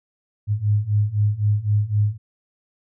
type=beating tone pair; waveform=sine; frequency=102.4 / 106.3 Hz; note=G#2 / G#2; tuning=-24 / +41 cents; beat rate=3.9 Hz; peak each=-21 / -19 dBFS; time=0.47-2.18 s; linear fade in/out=50 ms; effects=none